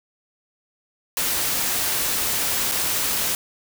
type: noise with dropouts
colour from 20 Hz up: white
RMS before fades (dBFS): -23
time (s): 1.17-3.35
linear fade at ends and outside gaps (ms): 1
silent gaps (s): 2.715-2.719
effects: none